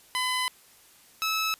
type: tone pair in turn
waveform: 15% pulse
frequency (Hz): 1010 / 1301.1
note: B5 / E6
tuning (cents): +39 / -23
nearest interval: major third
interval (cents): 438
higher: second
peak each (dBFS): -19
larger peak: neither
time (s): 0.15-0.48 / 1.22-1.54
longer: first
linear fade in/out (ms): 0
effects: white hiss -56 dBFS RMS until 1.59 s + resampled to 32000 Hz